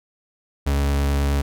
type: tone with vibrato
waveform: 40% pulse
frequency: 70.4 Hz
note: C#2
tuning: 27 cents sharp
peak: -17 dBFS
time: 0.66-1.42 s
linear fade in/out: 10 ms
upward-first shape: sine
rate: 9.3 Hz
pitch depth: 9 cents each way
effects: none